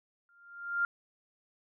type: tone with exponential growth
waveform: sine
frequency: 1396.9 Hz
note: F6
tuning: in tune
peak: -24 dBFS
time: 0.29-0.85 s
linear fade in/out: 1 ms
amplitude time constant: 120 ms
effects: none